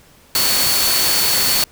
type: tone in noise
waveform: sine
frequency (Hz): 4435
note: C#8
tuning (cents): 0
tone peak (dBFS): -19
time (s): 0.35-1.64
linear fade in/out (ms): 2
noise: white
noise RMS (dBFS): -17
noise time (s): 0.35-1.64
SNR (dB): -5
effects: pink hiss -49 dBFS RMS until 1.71 s